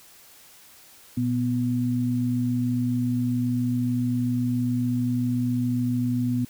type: tone pair together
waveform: sine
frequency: 119.52 / 246.9 Hz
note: A#2 / B3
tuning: +44 / 0 cents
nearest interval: octave + minor second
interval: 1256 cents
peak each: -26 / -23 dBFS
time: 1.17-6.45 s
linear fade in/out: 5 ms
effects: white hiss -51 dBFS RMS until 6.49 s